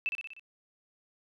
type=tone with echo; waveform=sine; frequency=2637 Hz; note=E7; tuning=in tune; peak=-27 dBFS; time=0.06-0.09 s; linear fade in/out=0 ms; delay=61 ms; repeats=5; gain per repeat=-4 dB; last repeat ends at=0.395 s; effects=none